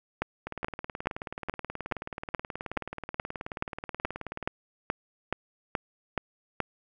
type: two click trains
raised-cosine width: 0.5 ms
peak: -20 / -12 dBFS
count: 75 / 16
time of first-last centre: 0.47-4.427 / 0.22-6.603 s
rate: 18.7 / 2.35 Hz
effects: none